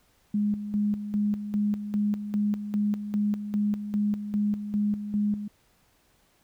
sine tone with tremolo, 207.4 Hz, G#3, 2 cents flat, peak -22 dBFS, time 0.34-5.48 s, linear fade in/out 5 ms, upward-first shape square, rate 2.5 Hz, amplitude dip 65%, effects pink hiss -65 dBFS RMS until 6.43 s

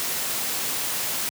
white noise, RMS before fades -27 dBFS, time 0-1.29 s, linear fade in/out 0 ms, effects high-pass 100 Hz 12 dB/octave

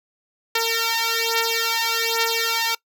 5% pulse beating tone pair, 456.2 / 457.4 Hz, A#4 / A#4, -37 / -33 cents, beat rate 1.2 Hz, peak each -11 dBFS, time 0.55-2.75 s, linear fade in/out 5 ms, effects noise-tail reverb RT60 0.1 s tail -22 dB re dry

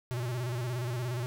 square tone with vibrato, 122.5 Hz, B2, 14 cents flat, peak -32 dBFS, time 0.11-1.26 s, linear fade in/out 0 ms, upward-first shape square, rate 17 Hz, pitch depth 71 cents each way, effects none

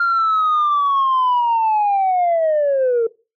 sine linear sweep, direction down, 1398 to 446.9 Hz, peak -12 dBFS, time 0-3.07 s, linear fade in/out 5 ms, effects noise-tail reverb RT60 0.3 s tail -20 dB re dry + tanh soft clip ceiling -11 dBFS

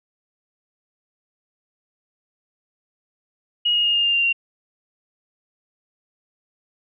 sine tone with pitch steps, 2888 / 2866 / 2845 / 2824 / 2803 / 2782 / 2761 Hz, F#7 / F7 / F7 / F7 / F7 / F7 / F7, -43 / +44 / +31 / +19 / +6 / -7 / -20 cents, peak -16 dBFS, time 3.65-4.329 s, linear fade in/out 10 ms, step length 97 ms, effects none

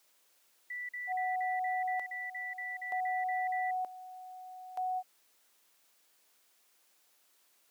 sine tone bursts, 1969 Hz, B6, 6 cents flat, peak -37 dBFS, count 13, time 0.7-3.71 s, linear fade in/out 5 ms, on 190 ms, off 45 ms
sine tone with tremolo, 740 Hz, F#5, in tune, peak -31 dBFS, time 1.07-5.03 s, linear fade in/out 50 ms, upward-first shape square, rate 0.54 Hz, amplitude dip 80%
effects white hiss -69 dBFS RMS until 7.7 s + high-pass 300 Hz 12 dB/octave

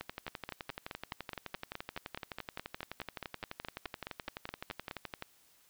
two click trains, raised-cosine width 0.3 ms, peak -23 / -23 dBFS, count 23 / 62, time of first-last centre 0.28-4.912 / 0.01-5.224 s, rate 4.75 / 11.7 Hz, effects white hiss -66 dBFS RMS until 5.69 s

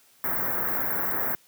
white band-stop noise, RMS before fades -27 dBFS, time 0.24-1.35 s, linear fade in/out 0 ms, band 1900 to 14000 Hz, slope 48 dB/octave, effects white hiss -59 dBFS RMS until 1.47 s + high-pass 100 Hz 12 dB/octave

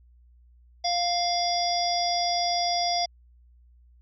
harmonic tone with a mistuned harmonic, 698.5 Hz, F5, in tune, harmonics 1 / 3 / 5 / 7 / 8, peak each -25 / -37 / -35 / -29 / -32 dBFS, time 0.84-3.06 s, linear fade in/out 10 ms, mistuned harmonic 5, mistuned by -23 cents, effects added 60 Hz sine -53 dBFS peak until 4.01 s

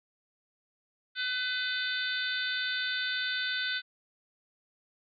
harmonic tone with a mistuned harmonic, 503 Hz, B4, 32 cents sharp, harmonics 3 / 4 / 5 / 6 / 7 / 8 / 9, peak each -32 / -42 / -43 / -42 / -35 / -41 / -42 dBFS, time 1.15-3.82 s, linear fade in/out 50 ms, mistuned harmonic 7, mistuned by +28 cents, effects none

